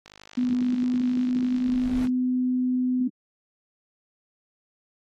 click train, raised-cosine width 0.2 ms, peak -27 dBFS, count 104, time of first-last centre 0.06-2.072 s, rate 51.2 Hz
sine tone with pitch glide, 248.7 to 252.5 Hz, B3 to B3, +12 to +39 cents, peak -21 dBFS, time 0.37-3.08 s, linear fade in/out 10 ms, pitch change +27 cents, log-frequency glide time 0.63-2.06 s
brown noise with exponential growth, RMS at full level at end -29 dBFS, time 1.27-2.06 s, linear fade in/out 5 ms, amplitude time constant 170 ms
effects AAC 32 kbps

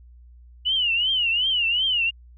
sine tone with vibrato, 2919 Hz, F#7, 24 cents flat, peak -19 dBFS, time 0.65-2.11 s, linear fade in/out 20 ms, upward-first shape triangle, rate 2.7 Hz, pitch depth 170 cents each way, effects added 60 Hz sine -45 dBFS peak until 2.37 s

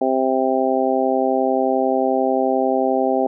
harmonic tone, 131.3 Hz, C3, 6 cents sharp, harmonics 2 / 3 / 4 / 5 / 6, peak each -22 / -22 / -22 / -22 / -22 dBFS, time 0.01-3.27 s, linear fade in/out 5 ms, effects none

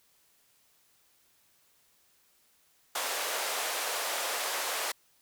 pink band-pass noise, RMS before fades -33 dBFS, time 2.95-4.92 s, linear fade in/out 5 ms, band 500 to 15000 Hz, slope 24 dB/octave, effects white hiss -67 dBFS RMS until 5.21 s

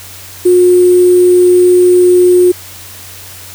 sine tone with sample-and-hold, 359.3 Hz, F4, 49 cents sharp, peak -3 dBFS, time 0.45-2.52 s, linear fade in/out 10 ms, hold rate 8820 Hz, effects added 93 Hz sine -37 dBFS peak until 3.54 s + white hiss -31 dBFS RMS until 3.54 s

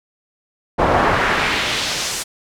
brown noise with band-pass filter sweep, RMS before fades -18 dBFS, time 0.78-2.24 s, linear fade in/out 20 ms, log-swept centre 750 to 8100 Hz, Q 1.2, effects none

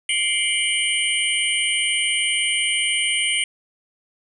sine tone cluster, 2109 / 2329 / 2910 / 3116 / 8980 Hz, C7 / D7 / F#7 / G7 / C#9, +13 / -15 / -29 / -11 / +21 cents, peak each -25 dBFS, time 0.09-3.44 s, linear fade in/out 2 ms, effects none

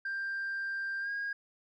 sine tone with pitch glide, 1585 to 1630.5 Hz, G6 to G#6, +19 to -32 cents, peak -31 dBFS, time 0.05-1.33 s, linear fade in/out 5 ms, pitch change +49 cents, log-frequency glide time 1-1.1 s, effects tanh soft clip ceiling -31 dBFS

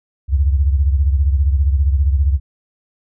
sine beating tone pair, 68.5 / 83.5 Hz, C#2 / E2, -20 / +23 cents, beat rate 15 Hz, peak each -12 / -19 dBFS, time 0.28-2.4 s, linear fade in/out 50 ms, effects none

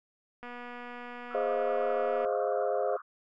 click train, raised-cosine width 0.5 ms, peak -29 dBFS, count 443, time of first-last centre 0.43-2.249 s, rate 243 Hz
white band-pass noise, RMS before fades -43 dBFS, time 1.3-3.02 s, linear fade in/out 10 ms, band 1100 to 1400 Hz, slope 96 dB/octave
sine chord, F minor seventh, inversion first, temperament equal, 415.3 / 523.3 / 622.3 / 698.5 Hz, Ab4 / C5 / Eb5 / F5, 0 / 0 / 0 / 0 cents, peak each -33 / -31 / -33 / -33 dBFS, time 1.34-2.97 s, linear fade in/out 10 ms
effects none

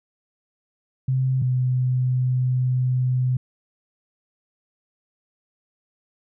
sine tone pair in turn, 130.6 / 127.1 Hz, C3 / C3, -3 / -50 cents, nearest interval unison, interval 47 cents, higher first, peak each -18 dBFS, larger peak neither, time 1.08-1.42 / 1.42-3.37 s, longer second, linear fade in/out 5 ms, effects none

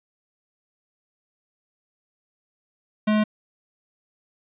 square tone, 213.3 Hz, G#3, 46 cents sharp, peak -18 dBFS, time 3.07-3.24 s, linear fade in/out 10 ms, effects resampled to 8000 Hz + 9-bit

